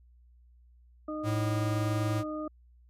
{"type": "harmonic tone", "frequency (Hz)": 306.9, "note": "D#4", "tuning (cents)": -24, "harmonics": [1, 2, 4], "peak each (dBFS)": [-35, -38, -41], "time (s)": [1.08, 2.48], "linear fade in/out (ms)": 5}
{"type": "tone", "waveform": "square", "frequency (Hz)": 109.1, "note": "A2", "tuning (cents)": -14, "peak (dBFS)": -29, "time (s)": [1.23, 2.24], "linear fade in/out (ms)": 50}
{"effects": ["added 60 Hz sine -56 dBFS peak until 2.89 s", "resampled to 32000 Hz"]}